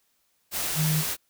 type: tone in noise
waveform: sine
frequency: 155.56 Hz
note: D#3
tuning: in tune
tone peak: -22 dBFS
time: 0.75-1.04 s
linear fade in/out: 50 ms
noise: white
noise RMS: -29 dBFS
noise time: 0.51-1.17 s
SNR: +4 dB
effects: white hiss -70 dBFS RMS until 1.29 s